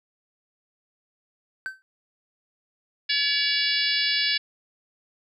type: tone with exponential decay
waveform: triangle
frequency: 1543 Hz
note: G6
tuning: 28 cents flat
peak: -23 dBFS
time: 1.66-1.82 s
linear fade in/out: 0 ms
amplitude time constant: 33 ms
type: harmonic tone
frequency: 570 Hz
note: C#5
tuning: 48 cents sharp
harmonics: 3 / 4 / 5 / 6 / 7 / 8 / 9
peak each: -29 / -29 / -29 / -29 / -29 / -29 / -29 dBFS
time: 3.09-4.38 s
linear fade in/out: 10 ms
effects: none